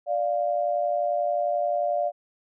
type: tone pair together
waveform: sine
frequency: 588 / 699.3 Hz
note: D5 / F5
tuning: +2 / +2 cents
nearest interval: minor third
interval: 300 cents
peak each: -25 dBFS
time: 0.06-2.12 s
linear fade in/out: 50 ms
effects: none